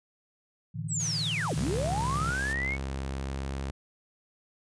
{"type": "chord", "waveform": "sine", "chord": "A suspended fourth", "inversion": "none", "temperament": "equal with one note detuned", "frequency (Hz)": [110, 147.94, 164.81], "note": ["A2", "D3", "E3"], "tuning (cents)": [0, 13, 0], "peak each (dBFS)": -36, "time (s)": [0.74, 2.32], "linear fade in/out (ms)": 20}
{"type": "linear two-way sweep", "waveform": "sine", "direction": "down then up", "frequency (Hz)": [8230, 94, 2257], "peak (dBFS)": -29, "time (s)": [0.88, 2.78], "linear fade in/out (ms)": 50, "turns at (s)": 1.55}
{"type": "noise", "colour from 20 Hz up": "white", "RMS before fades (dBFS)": -40, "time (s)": [0.99, 2.54], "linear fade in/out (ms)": 20}
{"type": "tone with pitch glide", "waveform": "sawtooth", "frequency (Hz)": [67.3, 67.77], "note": ["C2", "C#2"], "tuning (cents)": [49, -39], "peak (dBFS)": -28, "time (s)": [1.57, 3.71], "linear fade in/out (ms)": 5, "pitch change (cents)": 12, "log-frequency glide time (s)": [3.15, 3.48]}
{"effects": ["resampled to 22050 Hz"]}